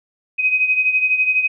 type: beating tone pair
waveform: sine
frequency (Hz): 2515 / 2527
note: D#7 / D#7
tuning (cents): +18 / +26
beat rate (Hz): 12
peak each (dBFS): -15 / -21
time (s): 0.38-1.48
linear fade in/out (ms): 20
effects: none